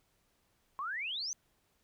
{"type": "exponential sweep", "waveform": "sine", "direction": "up", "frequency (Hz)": [1046.5, 6350], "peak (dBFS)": -35, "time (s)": [0.79, 1.33], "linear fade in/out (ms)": 0, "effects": ["pink hiss -74 dBFS RMS until 1.83 s"]}